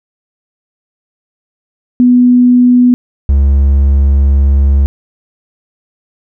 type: tone pair in turn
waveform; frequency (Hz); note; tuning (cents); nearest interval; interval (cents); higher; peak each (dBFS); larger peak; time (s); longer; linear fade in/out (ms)
sine / triangle; 246.9 / 69.28; B3 / C#2; 0 / 0; octave + minor seventh; 2200; first; -3; neither; 2-2.94 / 3.29-4.86; second; 0
effects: none